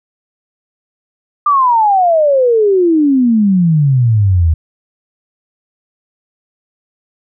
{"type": "exponential sweep", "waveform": "sine", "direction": "down", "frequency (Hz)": [1202, 77.3], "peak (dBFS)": -7, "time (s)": [1.46, 4.54], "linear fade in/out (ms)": 5, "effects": []}